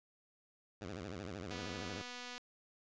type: tone with vibrato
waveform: 10% pulse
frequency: 94.3 Hz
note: F#2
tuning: 33 cents sharp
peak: -35 dBFS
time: 0.81-2.02 s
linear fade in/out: 5 ms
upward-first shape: sine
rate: 13 Hz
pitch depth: 230 cents each way
type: click train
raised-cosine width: 0.2 ms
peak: -30 dBFS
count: 215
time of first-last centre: 1.51-2.38 s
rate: 246 Hz
effects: resampled to 16000 Hz